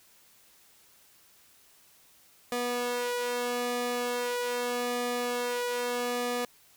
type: tone with flanger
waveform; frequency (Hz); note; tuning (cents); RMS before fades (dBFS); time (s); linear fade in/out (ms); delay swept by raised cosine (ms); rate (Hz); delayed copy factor
sawtooth; 243.8; B3; -22; -31; 2.52-6.45; 2; 1.7 to 2.39; 0.4; +1
effects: white hiss -60 dBFS RMS until 6.76 s